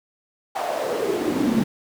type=noise with high-pass filter sweep; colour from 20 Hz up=brown; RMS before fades=-23 dBFS; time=0.55-1.64 s; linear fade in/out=10 ms; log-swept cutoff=770 to 210 Hz; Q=5; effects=none